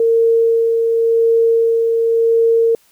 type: tone with tremolo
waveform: sine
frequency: 457.9 Hz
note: A#4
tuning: 31 cents flat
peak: -9 dBFS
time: 0-2.75 s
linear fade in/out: 2 ms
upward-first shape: sine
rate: 0.91 Hz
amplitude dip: 30%
effects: white hiss -54 dBFS RMS until 2.91 s